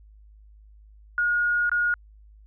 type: tone with dropouts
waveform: sine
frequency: 1437 Hz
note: F6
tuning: 49 cents sharp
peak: -20 dBFS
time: 1.18-1.94 s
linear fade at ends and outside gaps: 1 ms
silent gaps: 1.695-1.716 s
effects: added 52 Hz sine -48 dBFS peak until 2.46 s